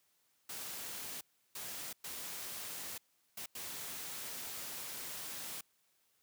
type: noise bursts at uneven times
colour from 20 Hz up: white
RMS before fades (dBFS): -44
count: 5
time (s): 0.49-1.21 / 1.55-1.93 / 2.04-2.98 / 3.37-3.46 / 3.55-5.61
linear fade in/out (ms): 5
effects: white hiss -75 dBFS RMS until 6.22 s + high-pass 80 Hz 12 dB/octave